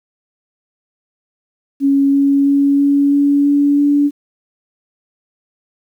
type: tone with pitch steps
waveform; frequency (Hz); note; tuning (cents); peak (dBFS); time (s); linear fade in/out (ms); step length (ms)
sine; 277.2 / 279 / 280.7 / 282.5 / 284.3 / 286.1 / 288; C#4 / C#4 / C#4 / C#4 / C#4 / D4 / D4; 0 / +11 / +22 / +33 / +44 / -45 / -34; -9; 1.8-4.11; 50; 330
effects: 8-bit